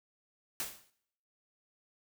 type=noise with exponential decay; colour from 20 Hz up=white; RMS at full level=-34 dBFS; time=0.6-0.9 s; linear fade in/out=0 ms; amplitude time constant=64 ms; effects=noise-tail reverb RT60 0.7 s tail -19 dB re dry